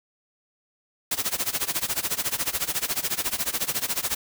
white noise with tremolo, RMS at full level -24 dBFS, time 1.11-4.15 s, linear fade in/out 5 ms, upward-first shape sine, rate 14 Hz, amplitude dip 90%, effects none

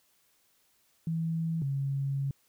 sine tone pair in turn, 163.6 / 137.96 Hz, E3 / C#3, -13 / -8 cents, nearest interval minor third, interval 295 cents, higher first, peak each -28 dBFS, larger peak neither, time 1.07-1.62 / 1.62-2.31 s, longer second, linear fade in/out 2 ms, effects white hiss -69 dBFS RMS until 2.48 s

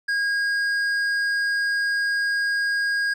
sine tone with hard clipping, 1632 Hz, G#6, 31 cents flat, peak -22 dBFS, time 0.08-3.14 s, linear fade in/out 10 ms, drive 7 dB, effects none

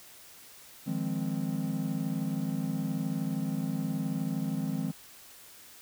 triangle chord, F minor seventh, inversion third, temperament equal, 155.56 / 174.61 / 207.7 / 261.6 Hz, Eb3 / F3 / Ab3 / C4, 0 / 0 / 0 / 0 cents, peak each -33 dBFS, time 0.86-4.92 s, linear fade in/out 20 ms, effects white hiss -52 dBFS RMS until 5.81 s

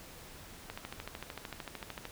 click train, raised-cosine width 0.3 ms, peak -24 dBFS, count 19, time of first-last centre 0.7-2.053 s, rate 13.3 Hz, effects pink hiss -51 dBFS RMS until 2.11 s

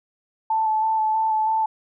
sine tone with vibrato, 876 Hz, A5, 8 cents flat, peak -18 dBFS, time 0.5-1.66 s, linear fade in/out 5 ms, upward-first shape square, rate 3.1 Hz, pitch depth 14 cents each way, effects none

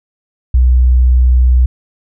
sine tone, 62.4 Hz, B1, 19 cents sharp, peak -5 dBFS, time 0.54-1.66 s, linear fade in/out 5 ms, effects none

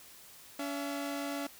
sawtooth tone pair together, 283.4 / 674 Hz, C#4 / E5, +38 / +38 cents, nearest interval octave + minor third, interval 1500 cents, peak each -32 / -37 dBFS, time 0.59-1.47 s, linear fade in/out 5 ms, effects white hiss -54 dBFS RMS until 1.59 s

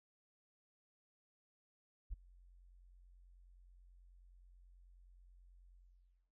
sine tone with ADSR envelope, 44.67 Hz, F1, 40 cents sharp, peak -36 dBFS, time 2.1-6.32 s, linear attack 29 ms, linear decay 13 ms, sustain -24 dB, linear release 580 ms, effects none

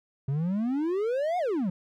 triangle exponential two-way sweep, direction up then down, 131.6 to 742 to 170.1 Hz, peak -23 dBFS, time 0.28-1.7 s, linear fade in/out 5 ms, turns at 1.38 s, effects none

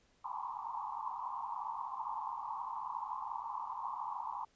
white band-pass noise, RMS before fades -41 dBFS, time 0.24-4.45 s, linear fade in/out 5 ms, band 830 to 1100 Hz, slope 96 dB/octave, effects pink hiss -71 dBFS RMS until 4.55 s + resampled to 16000 Hz

